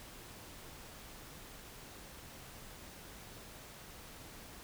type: silence
effects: pink hiss -52 dBFS RMS until 4.63 s